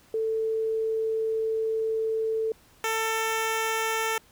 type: tone pair in turn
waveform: sine / 10% pulse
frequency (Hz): 443.5 / 445.9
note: A4 / A4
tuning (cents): +14 / +23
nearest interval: unison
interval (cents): 9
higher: second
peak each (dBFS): -24 / -17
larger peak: second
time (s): 0.14-2.52 / 2.84-4.18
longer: first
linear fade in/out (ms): 2
effects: pink hiss -58 dBFS RMS until 4.31 s